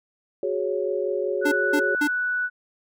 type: chord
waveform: sine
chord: F# suspended second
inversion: none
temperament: equal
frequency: 370 / 415.3 / 554.4 Hz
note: F#4 / G#4 / C#5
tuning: 0 / 0 / 0 cents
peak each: -27 dBFS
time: 0.43-1.95 s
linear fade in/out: 2 ms
type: tone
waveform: sine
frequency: 1480 Hz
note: F#6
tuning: in tune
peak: -22 dBFS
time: 1.41-2.5 s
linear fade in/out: 50 ms
type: tone bursts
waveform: square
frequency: 294.6 Hz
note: D4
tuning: 6 cents sharp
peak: -21 dBFS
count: 3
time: 1.45-2.077 s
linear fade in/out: 10 ms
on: 69 ms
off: 210 ms
effects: none